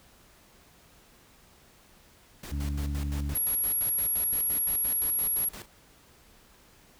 pink noise with tremolo, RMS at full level -42 dBFS, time 2.43-5.66 s, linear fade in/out 5 ms, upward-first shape square, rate 5.8 Hz, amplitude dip 75%
harmonic tone, 71.5 Hz, D2, 46 cents flat, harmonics 1 / 2 / 3 / 4, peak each -29 / -37 / -43 / -40 dBFS, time 2.51-3.35 s, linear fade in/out 20 ms
sine tone, 11280 Hz, F9, 16 cents sharp, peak -25 dBFS, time 3.35-5.49 s, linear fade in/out 5 ms
effects pink hiss -58 dBFS RMS until 6.99 s

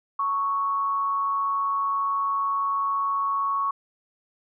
sine tone with amplitude modulation, 1108.7 Hz, C#6, in tune, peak -20 dBFS, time 0.19-3.71 s, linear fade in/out 5 ms, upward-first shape sine, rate 198 Hz, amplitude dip 45%, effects none

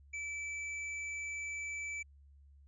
triangle tone with tanh clipping, 2313 Hz, D7, 27 cents flat, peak -40 dBFS, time 0.13-2.03 s, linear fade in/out 10 ms, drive 18 dB, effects added 70 Hz sine -57 dBFS peak until 2.67 s + resampled to 22050 Hz

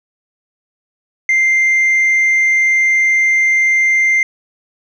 sine tone with tanh clipping, 2093 Hz, C7, in tune, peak -10 dBFS, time 1.29-4.23 s, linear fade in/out 2 ms, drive 1 dB, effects none

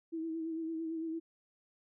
sine tone with vibrato, 324.6 Hz, E4, 27 cents flat, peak -35 dBFS, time 0.12-1.2 s, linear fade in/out 20 ms, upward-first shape sine, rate 8.9 Hz, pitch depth 34 cents each way, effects none

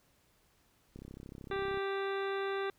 click train, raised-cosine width 3 ms, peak -34 dBFS, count 28, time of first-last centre 0.96-1.773 s, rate 33.2 Hz
harmonic tone, 392 Hz, G4, in tune, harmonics 1 / 2 / 3 / 4 / 5 / 6 / 7 / 9 / 10, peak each -34 / -43 / -42 / -43 / -47 / -52 / -52 / -50 / -55 dBFS, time 1.51-2.7 s, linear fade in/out 2 ms
effects pink hiss -70 dBFS RMS until 2.78 s

